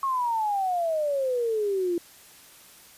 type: exponential sweep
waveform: sine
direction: down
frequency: 1100 to 338.2 Hz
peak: -23 dBFS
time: 0.03-1.98 s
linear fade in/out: 2 ms
effects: white hiss -51 dBFS RMS until 2.97 s + resampled to 32000 Hz